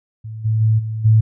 sine tone with level steps, 110 Hz, A2, in tune, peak -27 / -14 / -11 / -21 / -8 dBFS, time 0.24-1.21 s, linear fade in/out 10 ms, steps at 0.44 / 0.6 / 0.78 / 1.04 s, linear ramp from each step 20 ms, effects none

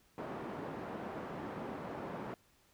pink band-pass noise, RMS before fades -43 dBFS, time 0.18-2.34 s, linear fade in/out 0 ms, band 190 to 1100 Hz, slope 12 dB/octave, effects pink hiss -69 dBFS RMS until 2.73 s

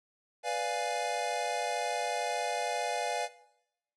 square chord, B diminished seventh, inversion none, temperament equal, 493.9 / 587.3 / 698.5 / 830.6 Hz, B4 / D5 / F5 / Ab5, 0 / 0 / 0 / 0 cents, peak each -38 / -38 / -35 / -36 dBFS, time 0.43-3.29 s, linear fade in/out 50 ms, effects noise-tail reverb RT60 0.8 s tail -17 dB re dry + resampled to 24000 Hz

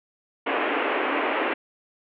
pink band-pass noise, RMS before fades -25 dBFS, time 0.46-1.54 s, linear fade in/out 10 ms, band 280 to 2800 Hz, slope 48 dB/octave, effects none

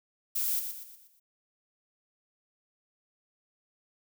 violet noise with echo, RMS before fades -30 dBFS, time 0.35-0.6 s, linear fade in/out 10 ms, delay 120 ms, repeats 5, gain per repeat -7 dB, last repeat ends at 1.2 s, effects none

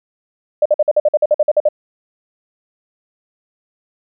sine tone bursts, 601 Hz, D5, 40 cents sharp, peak -8 dBFS, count 13, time 0.62-1.688 s, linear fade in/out 5 ms, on 36 ms, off 50 ms, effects none

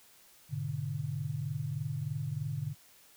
sine chord, G# diminished, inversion none, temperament equal, 103.83 / 123.47 / 146.83 Hz, G#2 / B2 / D3, 0 / 0 / 0 cents, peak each -40 / -38 / -35 dBFS, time 0.49-2.75 s, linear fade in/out 50 ms, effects white hiss -60 dBFS RMS until 3.16 s

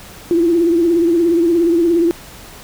sine tone with vibrato, 338.5 Hz, E4, 46 cents sharp, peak -10 dBFS, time 0.31-2.11 s, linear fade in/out 0 ms, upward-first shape triangle, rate 17 Hz, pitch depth 78 cents each way, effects pink hiss -37 dBFS RMS until 2.63 s

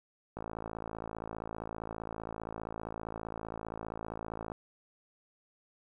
click train, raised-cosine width 1 ms, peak -25 dBFS, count 230, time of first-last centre 0.37-4.519 s, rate 55.2 Hz, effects 11-bit

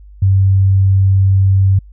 sine tone, 96.5 Hz, G2, 27 cents flat, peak -7 dBFS, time 0.22-1.79 s, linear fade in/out 5 ms, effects added 50 Hz sine -35 dBFS peak until 1.92 s

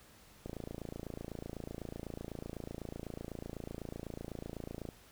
click train, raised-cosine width 2 ms, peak -28 dBFS, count 125, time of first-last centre 0.46-4.889 s, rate 28 Hz, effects pink hiss -60 dBFS RMS until 5.11 s

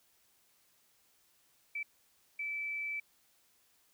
sine tone bursts at uneven times, 2315 Hz, D7, 25 cents flat, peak -35 dBFS, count 2, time 1.75-1.83 / 2.39-3 s, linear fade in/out 5 ms, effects white hiss -70 dBFS RMS until 3.93 s

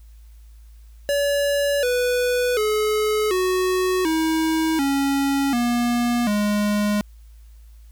square tone with pitch steps, 570 / 493.4 / 427 / 369.6 / 319.9 / 276.9 / 239.7 / 207.4 Hz, C#5 / B4 / G#4 / F#4 / D#4 / C#4 / A#3 / G#3, +48 / -2 / +48 / -2 / +48 / -2 / +48 / -2 cents, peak -19 dBFS, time 1.09-7.01 s, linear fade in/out 0 ms, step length 740 ms, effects added 55 Hz sine -42 dBFS peak until 7.91 s + white hiss -62 dBFS RMS until 7.91 s

